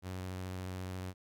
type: tone with vibrato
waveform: sawtooth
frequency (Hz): 92.5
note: F#2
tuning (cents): 0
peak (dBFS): -35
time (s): 0.02-1.14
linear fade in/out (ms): 50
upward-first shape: square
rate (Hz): 14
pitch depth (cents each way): 14
effects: none